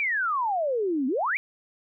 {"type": "exponential two-way sweep", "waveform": "sine", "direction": "down then up", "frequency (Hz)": [2399, 247.3, 2399], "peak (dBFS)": -23, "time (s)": [0, 1.37], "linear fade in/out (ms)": 0, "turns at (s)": 1.07, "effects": []}